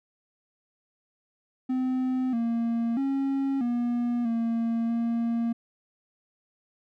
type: tone with pitch steps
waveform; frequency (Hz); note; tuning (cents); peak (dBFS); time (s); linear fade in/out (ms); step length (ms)
triangle; 256.9 / 231.9 / 272.8 / 240 / 230.1 / 232.4; C4 / A#3 / C#4 / B3 / A#3 / A#3; -32 / -9 / -28 / -49 / -22 / -5; -22; 1.69-5.53; 10; 640
effects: none